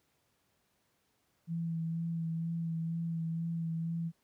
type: tone with vibrato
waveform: sine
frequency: 165.3 Hz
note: E3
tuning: 5 cents sharp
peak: -32 dBFS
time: 1.47-4.12 s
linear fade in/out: 50 ms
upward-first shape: sine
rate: 2.1 Hz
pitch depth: 20 cents each way
effects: pink hiss -75 dBFS RMS until 4.23 s + high-pass 80 Hz 12 dB/octave